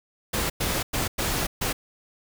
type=noise bursts at uneven times; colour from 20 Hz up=pink; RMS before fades=-26 dBFS; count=5; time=0.33-0.5 / 0.6-0.83 / 0.93-1.08 / 1.18-1.47 / 1.61-1.73 s; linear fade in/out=10 ms; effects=none